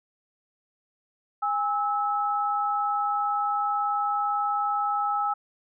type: tone pair together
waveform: sine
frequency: 819.6 / 1301 Hz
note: G#5 / E6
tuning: -23 / -23 cents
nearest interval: minor sixth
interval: 800 cents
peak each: -26 dBFS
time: 1.42-5.34 s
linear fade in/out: 10 ms
effects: none